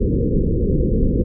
pink low-pass noise, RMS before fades -17 dBFS, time 0-1.24 s, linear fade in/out 20 ms, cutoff 510 Hz, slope 96 dB/octave, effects none

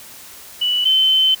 sine tone pair in turn, 2960 / 3069 Hz, F#7 / G7, 0 / -37 cents, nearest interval minor second, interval 63 cents, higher second, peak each -15 / -11 dBFS, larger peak second, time 0.61-0.85 / 0.85-1.35 s, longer second, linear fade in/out 10 ms, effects white hiss -39 dBFS RMS until 1.4 s

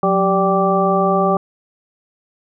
harmonic tone with a mistuned harmonic, 194.8 Hz, G3, 11 cents flat, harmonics 1 / 2 / 3 / 4 / 6, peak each -19 / -19 / -19 / -19 / -19 dBFS, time 0.03-1.37 s, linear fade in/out 2 ms, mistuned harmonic 1, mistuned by -120 cents, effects none

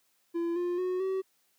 triangle tone with pitch steps, 338.9 / 352.3 / 366.2 / 380.6 Hz, E4 / F4 / F#4 / F#4, +48 / +15 / -18 / +49 cents, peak -26 dBFS, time 0.34-1.22 s, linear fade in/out 20 ms, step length 220 ms, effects white hiss -71 dBFS RMS until 1.58 s + high-pass 150 Hz 12 dB/octave

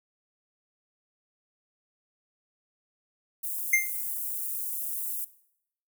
white high-pass noise, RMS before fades -33 dBFS, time 3.43-5.25 s, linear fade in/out 10 ms, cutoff 9900 Hz, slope 24 dB/octave
square tone with exponential decay, 2100 Hz, C7, 6 cents sharp, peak -17 dBFS, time 3.73-3.96 s, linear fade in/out 5 ms, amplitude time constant 49 ms
effects noise-tail reverb RT60 0.7 s tail -18 dB re dry

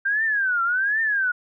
sine tone with vibrato, 1568 Hz, G6, in tune, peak -19 dBFS, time 0.05-1.32 s, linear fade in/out 10 ms, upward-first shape triangle, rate 1.3 Hz, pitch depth 260 cents each way, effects none

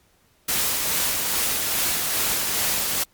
white noise with tremolo, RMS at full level -22 dBFS, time 0.48-3.04 s, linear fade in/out 10 ms, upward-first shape sine, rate 2.4 Hz, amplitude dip 25%, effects pink hiss -61 dBFS RMS until 3.13 s + MP3 96 kbps

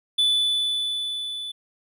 triangle tone with level ramp, 3482 Hz, A7, 19 cents flat, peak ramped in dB -15 to -29 dBFS, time 0.18-1.52 s, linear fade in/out 10 ms, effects none

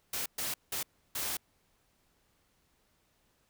white noise bursts at uneven times, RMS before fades -35 dBFS, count 4, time 0.13-0.26 / 0.38-0.54 / 0.72-0.83 / 1.15-1.37 s, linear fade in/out 5 ms, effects pink hiss -72 dBFS RMS until 3.49 s

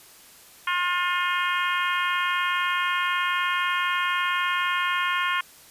harmonic tone, 356.1 Hz, F4, 34 cents sharp, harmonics 3 / 4 / 5 / 6 / 7 / 8 / 9, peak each -26 / -28 / -30 / -32 / -33 / -34 / -35 dBFS, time 0.67-5.41 s, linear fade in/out 5 ms, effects white hiss -50 dBFS RMS until 5.7 s + resampled to 32000 Hz

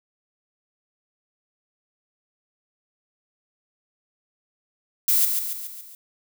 violet noise with echo, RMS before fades -19 dBFS, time 5.08-5.25 s, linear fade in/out 2 ms, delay 140 ms, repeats 5, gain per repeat -5 dB, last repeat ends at 5.95 s, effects none

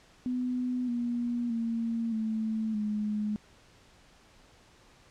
sine tone with pitch steps, 250.1 / 239.6 / 229.6 / 220 / 210.8 Hz, B3 / A#3 / A#3 / A3 / G#3, +22 / +48 / -26 / 0 / +26 cents, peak -28 dBFS, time 0.26-3.36 s, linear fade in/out 0 ms, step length 620 ms, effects pink hiss -59 dBFS RMS until 5.1 s + low-pass 7000 Hz 12 dB/octave

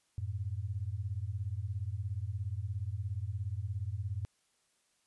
sine beating tone pair, 90.8 / 107.8 Hz, F#2 / A2, -32 / -35 cents, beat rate 17 Hz, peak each -37 / -37 dBFS, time 0.18-4.25 s, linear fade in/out 0 ms, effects white hiss -74 dBFS RMS until 5.06 s + resampled to 24000 Hz

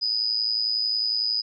sine tone with amplitude modulation, 4978 Hz, D#8, in tune, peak -19 dBFS, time 0.01-1.42 s, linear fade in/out 20 ms, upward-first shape sine, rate 111 Hz, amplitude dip 65%, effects none

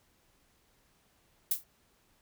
violet noise with exponential decay, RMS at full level -24 dBFS, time 1.51-1.64 s, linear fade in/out 5 ms, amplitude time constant 28 ms, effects pink hiss -69 dBFS RMS until 2.21 s

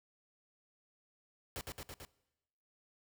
pink noise with echo, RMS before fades -42 dBFS, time 1.56-1.61 s, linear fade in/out 0 ms, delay 110 ms, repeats 4, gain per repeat -2 dB, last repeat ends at 2.05 s, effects noise-tail reverb RT60 1.0 s tail -22 dB re dry

